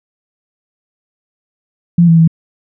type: tone with pitch steps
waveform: sine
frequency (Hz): 171.9 / 165.3 / 163.3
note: F3 / E3 / E3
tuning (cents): -27 / +5 / -16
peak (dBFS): -4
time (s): 1.98-2.277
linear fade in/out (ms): 5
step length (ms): 99
effects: none